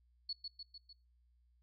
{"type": "tone with echo", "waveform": "sine", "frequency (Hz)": 4400, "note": "C#8", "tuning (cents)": -14, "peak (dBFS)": -37, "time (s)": [0.29, 0.33], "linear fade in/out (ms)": 5, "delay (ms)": 150, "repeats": 4, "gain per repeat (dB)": -4, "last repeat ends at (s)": 0.93, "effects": ["noise-tail reverb RT60 0.3 s tail -22 dB re dry", "added 60 Hz sine -68 dBFS peak until 1.62 s"]}